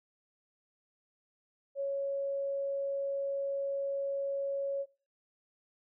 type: tone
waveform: sine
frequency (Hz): 554.4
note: C#5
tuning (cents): 0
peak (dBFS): -31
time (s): 1.75-4.86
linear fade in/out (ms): 50
effects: noise-tail reverb RT60 0.5 s tail -24 dB re dry